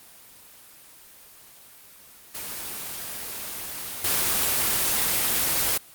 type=noise with level steps; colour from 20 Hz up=white; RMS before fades=-34 / -23 dBFS; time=2.34-5.78 s; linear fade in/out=10 ms; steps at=4.04 s; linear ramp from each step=5 ms; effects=white hiss -49 dBFS RMS until 5.94 s + Opus 24 kbps